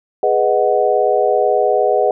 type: chord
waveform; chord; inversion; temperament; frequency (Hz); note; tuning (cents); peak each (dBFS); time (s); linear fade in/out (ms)
sine; G# minor seventh; none; equal; 415.3 / 493.9 / 622.3 / 740; G#4 / B4 / D#5 / F#5; 0 / 0 / 0 / 0; -17; 0.23-2.11; 2
effects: none